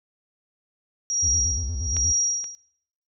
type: tone with tremolo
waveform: sine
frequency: 5690 Hz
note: F8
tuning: 31 cents sharp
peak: -19 dBFS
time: 1.1-2.55 s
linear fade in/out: 0 ms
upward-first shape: sine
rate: 1.2 Hz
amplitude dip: 90%
type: tone with vibrato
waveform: triangle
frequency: 73.42 Hz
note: D2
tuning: in tune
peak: -24 dBFS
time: 1.22-2.13 s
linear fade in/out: 20 ms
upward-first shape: square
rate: 8.5 Hz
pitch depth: 250 cents each way
type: clicks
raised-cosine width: 0.2 ms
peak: -17 / -26 dBFS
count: 2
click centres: 1.967 / 2.442 s
effects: noise-tail reverb RT60 0.8 s tail -22 dB re dry